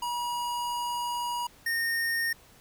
square tone pair in turn, 962 / 1839.8 Hz, B5 / A#6, -46 / -23 cents, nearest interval major seventh, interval 1123 cents, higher second, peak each -30 / -27 dBFS, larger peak second, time 0.02-1.47 / 1.66-2.33 s, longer first, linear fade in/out 5 ms, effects pink hiss -56 dBFS RMS until 2.6 s

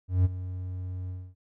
triangle tone with ADSR envelope, 91.6 Hz, F#2, 17 cents flat, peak -15 dBFS, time 0.08-1.35 s, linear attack 170 ms, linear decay 25 ms, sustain -15 dB, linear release 260 ms, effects none

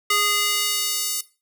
square tone with high-pass filter sweep, 412.4 Hz, G#4, 12 cents flat, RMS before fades -22 dBFS, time 0.1-1.21 s, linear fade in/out 5 ms, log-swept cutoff 1500 to 6200 Hz, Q 0.9, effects noise-tail reverb RT60 0.3 s tail -17 dB re dry

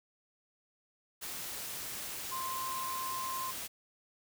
sine tone in noise, 1046.5 Hz, C6, in tune, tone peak -36 dBFS, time 2.31-3.52 s, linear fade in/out 20 ms, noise white, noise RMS -41 dBFS, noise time 1.21-3.68 s, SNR +2 dB, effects none

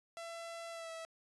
sawtooth tone with pitch glide, 671 to 653.8 Hz, E5 to E5, +31 to -14 cents, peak -40 dBFS, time 0.17-1.05 s, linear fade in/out 0 ms, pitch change -45 cents, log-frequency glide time 0.71-0.91 s, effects resampled to 24000 Hz

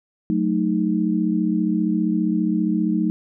sine chord, D# diminished, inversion first, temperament equal, 185 / 220 / 311.1 Hz, F#3 / A3 / D#4, 0 / 0 / 0 cents, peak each -22 dBFS, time 0.3-3.1 s, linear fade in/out 0 ms, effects none

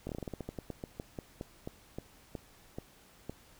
slowing click train, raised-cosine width 2 ms, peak -25 dBFS, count 21, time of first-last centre 0.07-3.296 s, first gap 22 ms, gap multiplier 1.18, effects pink hiss -60 dBFS RMS until 3.59 s

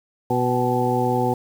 harmonic tone with a mistuned harmonic, 123.47 Hz, B2, in tune, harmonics 1 / 2 / 3 / 4 / 6 / 7, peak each -25 / -25 / -25 / -25 / -25 / -25 dBFS, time 0.3-1.34 s, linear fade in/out 5 ms, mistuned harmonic 6, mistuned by +43 cents, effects 7-bit

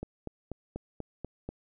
click train, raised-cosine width 2 ms, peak -23 dBFS, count 7, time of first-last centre 0.03-1.49 s, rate 4.11 Hz, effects none

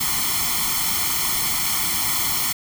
white noise with comb filter, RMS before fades -22 dBFS, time 0-2.53 s, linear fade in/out 10 ms, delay 0.93 ms, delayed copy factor +0.85, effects none

